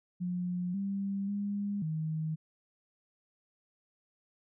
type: tone with pitch steps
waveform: sine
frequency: 178.7 / 197.3 / 202.6 / 157.5 Hz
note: F3 / G3 / G#3 / D#3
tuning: +40 / +11 / -43 / +21 cents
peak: -31 dBFS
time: 0.2-2.36 s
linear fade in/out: 20 ms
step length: 540 ms
effects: none